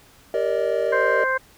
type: chord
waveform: triangle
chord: Eb major seventh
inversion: first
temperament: equal with one note detuned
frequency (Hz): 392 / 466.2 / 575.2 / 622.3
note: G4 / Bb4 / D5 / Eb5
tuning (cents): 0 / 0 / -36 / 0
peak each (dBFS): -26 / -22 / -23 / -23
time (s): 0.34-1.24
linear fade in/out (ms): 2
type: harmonic tone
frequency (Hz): 523.3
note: C5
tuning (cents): 0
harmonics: 1 / 2 / 3 / 4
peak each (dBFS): -25 / -25 / -22 / -32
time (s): 0.92-1.38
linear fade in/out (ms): 10
effects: pink hiss -52 dBFS RMS until 1.57 s